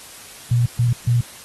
sine tone bursts at uneven times, 120 Hz, B2, 49 cents flat, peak -13 dBFS, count 3, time 0.51-0.66 / 0.79-0.93 / 1.07-1.21 s, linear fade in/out 5 ms, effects white hiss -40 dBFS RMS until 1.44 s + AAC 32 kbps

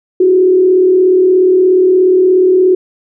sine tone with frequency modulation, 370 Hz, F#4, in tune, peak -5 dBFS, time 0.2-2.75 s, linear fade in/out 5 ms, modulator 36.9 Hz, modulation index 0.48, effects none

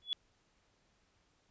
sine tone with exponential growth, 3401 Hz, G#7, 40 cents sharp, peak -28 dBFS, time 0.02-0.13 s, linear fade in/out 0 ms, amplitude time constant 23 ms, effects pink hiss -73 dBFS RMS until 1.5 s + resampled to 16000 Hz

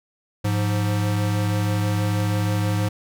square tone pair together, 104.1 / 175.58 Hz, G#2 / F3, +5 / +10 cents, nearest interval major sixth, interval 905 cents, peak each -21 / -28 dBFS, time 0.44-2.89 s, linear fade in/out 10 ms, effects none

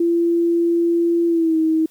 sine tone with pitch glide, 339.7 to 318.8 Hz, F4 to D#4, -48 to +42 cents, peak -14 dBFS, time 0-1.86 s, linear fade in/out 5 ms, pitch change -110 cents, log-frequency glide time 1.27-1.57 s, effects white hiss -55 dBFS RMS until 1.9 s

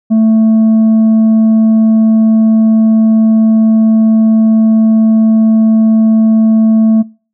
sine tone with tanh clipping, 221.1 Hz, A3, 9 cents sharp, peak -6 dBFS, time 0.1-7.03 s, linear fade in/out 20 ms, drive 4 dB, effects noise-tail reverb RT60 0.4 s tail -25 dB re dry

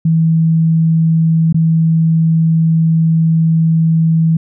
sine tone with dropouts, 162.4 Hz, E3, 26 cents flat, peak -8 dBFS, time 0.05-4.37 s, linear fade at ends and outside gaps 5 ms, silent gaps 1.527-1.544 s, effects none

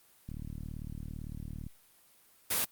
click train, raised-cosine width 5 ms, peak -29 dBFS, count 53, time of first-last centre 0.29-1.666 s, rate 37.8 Hz
white noise, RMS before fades -30 dBFS, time 2.5-2.65 s, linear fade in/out 10 ms
effects white hiss -63 dBFS RMS until 2.71 s + Opus 32 kbps

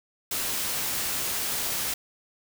white noise, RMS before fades -29 dBFS, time 0.31-1.94 s, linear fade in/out 5 ms, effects none

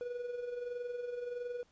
triangle tone with amplitude modulation, 486.7 Hz, B4, 25 cents flat, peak -33 dBFS, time 0.01-1.63 s, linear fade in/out 0 ms, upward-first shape sine, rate 21.5 Hz, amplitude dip 55%, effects pink hiss -70 dBFS RMS until 1.71 s + resampled to 16000 Hz

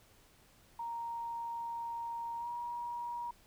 sine tone with pitch glide, 932.3 to 953.5 Hz, A#5 to A#5, 0 to +39 cents, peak -37 dBFS, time 0.79-3.31 s, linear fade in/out 5 ms, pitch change +39 cents, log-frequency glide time 2.38-2.48 s, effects pink hiss -64 dBFS RMS until 3.46 s

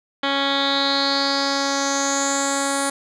10% pulse tone with low-pass filter sweep, 277.2 Hz, C#4, in tune, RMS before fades -21 dBFS, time 0.23-2.9 s, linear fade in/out 5 ms, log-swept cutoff 3100 to 9200 Hz, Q 6.1, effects none

